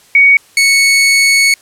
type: tone pair in turn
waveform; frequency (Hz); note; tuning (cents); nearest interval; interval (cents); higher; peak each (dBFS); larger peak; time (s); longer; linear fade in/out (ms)
sine / sawtooth; 2240 / 2214; C#7 / C#7; +18 / -3; unison; 21; first; -3; neither; 0.15-0.37 / 0.57-1.54; second; 2
effects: white hiss -45 dBFS RMS until 1.61 s + low-pass 11000 Hz 12 dB/octave